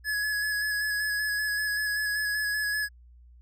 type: tone with vibrato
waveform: square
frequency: 1691 Hz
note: G#6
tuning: 31 cents sharp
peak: -27 dBFS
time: 0.04-2.89 s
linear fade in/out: 50 ms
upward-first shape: square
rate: 5.2 Hz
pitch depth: 19 cents each way
effects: added 60 Hz sine -50 dBFS peak until 3.41 s